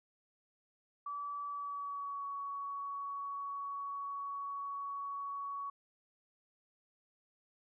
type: tone with pitch glide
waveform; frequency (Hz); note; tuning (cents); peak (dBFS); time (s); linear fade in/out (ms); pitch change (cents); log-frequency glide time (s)
sine; 1152 to 1121.8; D6 to C#6; -34 to +20; -38; 1.06-5.7; 5; -46; 1.48-2.25
effects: none